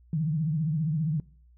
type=tone with vibrato; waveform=sine; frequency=155.56 Hz; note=D#3; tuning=in tune; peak=-24 dBFS; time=0.13-1.2 s; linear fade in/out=2 ms; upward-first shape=triangle; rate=15 Hz; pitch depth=160 cents each way; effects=noise-tail reverb RT60 0.5 s tail -22 dB re dry + added 60 Hz sine -54 dBFS peak until 1.57 s